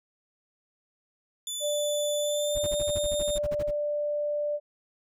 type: tone with pitch glide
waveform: 20% pulse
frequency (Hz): 3492 to 3649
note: A7 to A#7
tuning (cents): -14 to -38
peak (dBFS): -26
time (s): 1.47-3.38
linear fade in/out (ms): 2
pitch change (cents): +76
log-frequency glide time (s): 2.2-2.75
type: tone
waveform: sine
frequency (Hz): 590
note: D5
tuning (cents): +8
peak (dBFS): -26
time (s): 1.6-4.6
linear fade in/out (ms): 50
type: noise bursts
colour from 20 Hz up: brown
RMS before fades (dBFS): -34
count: 15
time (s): 2.55-3.711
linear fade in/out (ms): 10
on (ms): 41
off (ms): 39
effects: none